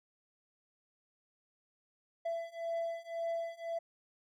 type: beating tone pair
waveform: triangle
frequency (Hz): 668 / 669.9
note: E5 / E5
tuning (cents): +23 / +28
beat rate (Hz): 1.9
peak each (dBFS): -37 / -36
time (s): 2.25-3.79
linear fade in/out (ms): 10
effects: none